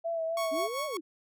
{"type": "tone with vibrato", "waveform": "sine", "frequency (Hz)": 659.3, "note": "E5", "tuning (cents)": 0, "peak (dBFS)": -29, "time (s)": [0.04, 0.68], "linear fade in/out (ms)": 20, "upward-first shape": "sine", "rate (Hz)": 3.7, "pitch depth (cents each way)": 33}
{"type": "tone with tremolo", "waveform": "sawtooth", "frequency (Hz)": 1108.7, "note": "C#6", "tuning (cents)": 0, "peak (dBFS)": -28, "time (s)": [0.37, 0.97], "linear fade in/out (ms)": 2, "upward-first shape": "sine", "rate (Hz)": 5.2, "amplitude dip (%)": 60}
{"type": "linear two-way sweep", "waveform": "sine", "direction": "up then down", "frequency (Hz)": [261.6, 630, 281.2], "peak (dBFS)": -34, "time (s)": [0.51, 1.01], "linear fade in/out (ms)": 20, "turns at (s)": 0.86}
{"effects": []}